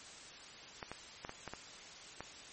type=clicks; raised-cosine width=0.5 ms; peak=-27 dBFS; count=7; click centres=0.828 / 0.916 / 1.249 / 1.294 / 1.477 / 1.536 / 2.206 s; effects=white hiss -52 dBFS RMS until 2.52 s + MP3 32 kbps